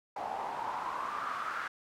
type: noise with band-pass filter sweep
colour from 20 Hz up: pink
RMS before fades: -37 dBFS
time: 0.16-1.68 s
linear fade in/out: 5 ms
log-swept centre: 770 to 1400 Hz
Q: 6.2
effects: none